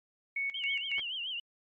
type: tone with tremolo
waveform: sine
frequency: 2217 Hz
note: C#7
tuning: in tune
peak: -30 dBFS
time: 0.36-1 s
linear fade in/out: 5 ms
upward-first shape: square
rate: 3.6 Hz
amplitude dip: 80%
type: tone with vibrato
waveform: sine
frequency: 2983 Hz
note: F#7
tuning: 13 cents sharp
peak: -34 dBFS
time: 0.54-1.4 s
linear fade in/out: 5 ms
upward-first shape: triangle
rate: 7 Hz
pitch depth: 160 cents each way
type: clicks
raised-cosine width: 0.3 ms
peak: -28 dBFS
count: 2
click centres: 0.983 / 0.994 s
effects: MP3 32 kbps